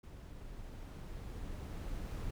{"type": "noise with level ramp", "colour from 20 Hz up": "brown", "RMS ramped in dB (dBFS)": [-50, -40], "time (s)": [0.03, 2.31], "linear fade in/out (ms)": 10, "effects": []}